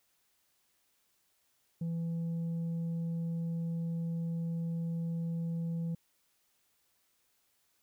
sine tone with tanh clipping, 166.7 Hz, E3, 20 cents sharp, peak -33 dBFS, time 1.81-5.95 s, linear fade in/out 5 ms, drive 3 dB, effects white hiss -74 dBFS RMS until 7.82 s

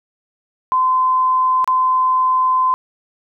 sine tone with dropouts, 1028 Hz, C6, 31 cents flat, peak -12 dBFS, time 0.72-2.74 s, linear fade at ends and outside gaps 0 ms, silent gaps 1.644-1.676 s, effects none

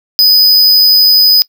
square tone, 4996 Hz, D#8, 6 cents sharp, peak -4 dBFS, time 0.19-1.42 s, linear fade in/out 0 ms, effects noise-tail reverb RT60 0.1 s tail -21 dB re dry

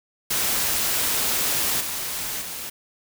white noise with level steps, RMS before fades -23 / -29 / -33 dBFS, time 0.3-2.7 s, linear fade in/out 10 ms, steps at 1.8 / 2.41 s, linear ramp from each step 10 ms, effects none

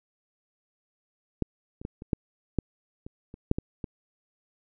clicks, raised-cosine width 3 ms, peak -12 / -27 / -20 / -27 / -11 / -11 / -27 / -29 / -8 / -16 / -20 dBFS, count 11, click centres 1.423 / 1.815 / 1.851 / 2.021 / 2.132 / 2.587 / 3.065 / 3.341 / 3.514 / 3.585 / 3.842 s, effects none

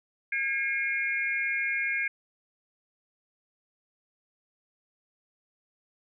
sine tone cluster, 1635 / 2157 / 2398 Hz, G#6 / C#7 / D7, -28 / -48 / +36 cents, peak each -31 / -29 / -33 dBFS, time 0.32-2.08 s, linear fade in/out 5 ms, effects none

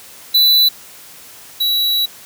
square tone pair in turn, 3977 / 3915 Hz, B7 / B7, +11 / -16 cents, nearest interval unison, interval 27 cents, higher first, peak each -9 / -14 dBFS, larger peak first, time 0.34-0.69 / 1.6-2.06 s, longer second, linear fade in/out 10 ms, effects white hiss -39 dBFS RMS until 2.25 s + high-pass 60 Hz 12 dB/octave

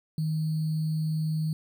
sine tone with sample-and-hold, 157 Hz, D#3, 16 cents sharp, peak -25 dBFS, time 0.18-1.53 s, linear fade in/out 2 ms, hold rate 4410 Hz, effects none

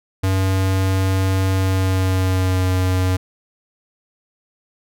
square tone with pitch glide, 95.1 to 92.55 Hz, F#2 to F#2, +48 to +1 cents, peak -16 dBFS, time 0.23-3.17 s, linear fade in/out 10 ms, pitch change -47 cents, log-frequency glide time 1.52-2.67 s, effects none

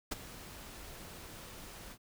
pink noise with ADSR envelope, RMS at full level -34 dBFS, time 0.11-1.98 s, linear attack 12 ms, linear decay 19 ms, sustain -15 dB, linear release 64 ms, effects none

